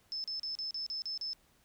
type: tone bursts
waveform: sine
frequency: 5250 Hz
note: E8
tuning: 8 cents flat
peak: -35 dBFS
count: 8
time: 0.12-1.332 s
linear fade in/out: 0 ms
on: 120 ms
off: 36 ms
effects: pink hiss -68 dBFS RMS until 1.64 s